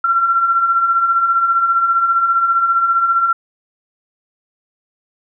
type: beating tone pair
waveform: sine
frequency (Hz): 1349 / 1364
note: E6 / F6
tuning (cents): +40 / -41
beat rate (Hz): 15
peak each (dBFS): -21 / -12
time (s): 0.04-3.33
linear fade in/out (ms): 5
effects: none